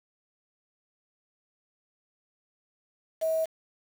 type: tone with quantisation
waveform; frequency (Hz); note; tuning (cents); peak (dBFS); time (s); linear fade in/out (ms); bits
sine; 642; E5; -46; -24; 3.21-3.46; 20; 7
effects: none